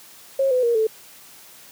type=tone with pitch steps; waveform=sine; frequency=541 / 504.8 / 471 / 439.4 Hz; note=C#5 / B4 / A#4 / A4; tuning=-42 / +38 / +18 / -2 cents; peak=-16 dBFS; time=0.39-0.87 s; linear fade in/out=5 ms; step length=120 ms; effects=white hiss -46 dBFS RMS until 1.71 s + high-pass 100 Hz 12 dB/octave